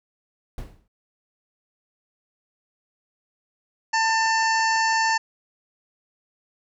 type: noise with exponential decay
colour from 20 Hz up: brown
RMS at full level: -30 dBFS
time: 0.58-0.88 s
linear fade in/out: 2 ms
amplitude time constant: 64 ms
type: harmonic tone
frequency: 894 Hz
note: A5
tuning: 27 cents sharp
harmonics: 1 / 2 / 3 / 5 / 6 / 7 / 8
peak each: -21 / -23 / -32 / -31 / -33 / -36 / -36 dBFS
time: 3.93-5.18 s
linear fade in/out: 10 ms
effects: none